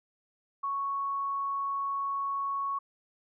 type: tone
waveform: sine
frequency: 1108.7 Hz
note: C#6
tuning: in tune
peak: -29 dBFS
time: 0.63-2.79 s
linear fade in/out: 10 ms
effects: none